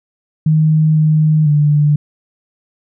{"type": "tone with pitch steps", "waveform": "sine", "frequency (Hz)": [156, 154.9, 148], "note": ["D#3", "D#3", "D3"], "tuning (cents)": [5, -7, 14], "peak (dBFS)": -8, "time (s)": [0.46, 1.96], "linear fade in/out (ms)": 5, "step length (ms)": 500, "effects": []}